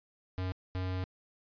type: tone bursts at uneven times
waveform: square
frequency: 92.5 Hz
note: F#2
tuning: in tune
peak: -33 dBFS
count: 2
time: 0.38-0.52 / 0.75-1.04 s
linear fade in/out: 0 ms
effects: resampled to 11025 Hz